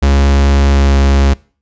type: tone with pitch glide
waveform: 45% pulse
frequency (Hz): 69.6 to 69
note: C#2 to C#2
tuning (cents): +8 to -7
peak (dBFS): -7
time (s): 0.02-1.34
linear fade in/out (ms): 10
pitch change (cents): -15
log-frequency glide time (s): 0.65-0.87
effects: noise-tail reverb RT60 0.4 s tail -23 dB re dry + resampled to 16000 Hz